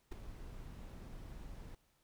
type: noise with ADSR envelope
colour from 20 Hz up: brown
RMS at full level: -38 dBFS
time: 0.11-1.75 s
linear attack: 13 ms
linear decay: 7 ms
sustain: -11 dB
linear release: 4 ms
effects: pink hiss -75 dBFS RMS until 2.03 s